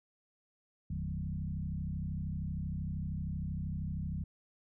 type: tone with frequency modulation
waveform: sine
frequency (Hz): 119.9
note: A#2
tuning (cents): +49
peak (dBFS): -34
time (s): 0.9-4.24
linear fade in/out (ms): 5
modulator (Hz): 32.9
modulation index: 2.2
effects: none